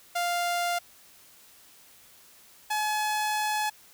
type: tone pair in turn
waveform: sawtooth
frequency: 698.5 / 850.5 Hz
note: F5 / G#5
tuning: 0 / +41 cents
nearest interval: minor third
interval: 341 cents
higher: second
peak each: -22 dBFS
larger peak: neither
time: 0.15-0.79 / 2.7-3.7 s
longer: second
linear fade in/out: 10 ms
effects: white hiss -55 dBFS RMS until 3.93 s